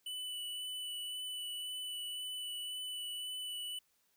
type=tone with vibrato; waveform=square; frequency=2978 Hz; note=F#7; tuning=11 cents sharp; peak=-40 dBFS; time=0.06-3.79 s; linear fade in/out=5 ms; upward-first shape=sine; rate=1.9 Hz; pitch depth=12 cents each way; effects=white hiss -75 dBFS RMS until 4.16 s